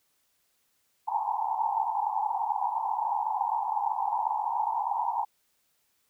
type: band-pass noise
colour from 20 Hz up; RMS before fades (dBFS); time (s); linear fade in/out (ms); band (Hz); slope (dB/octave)
pink; -29; 1.07-5.25; 20; 800 to 950; 96
effects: white hiss -72 dBFS RMS until 6.09 s